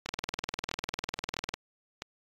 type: two click trains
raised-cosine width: 0.2 ms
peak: -19 / -14 dBFS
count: 4 / 30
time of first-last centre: 0.06-2.021 / 0.09-1.54 s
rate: 1.53 / 20 Hz
effects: AAC 32 kbps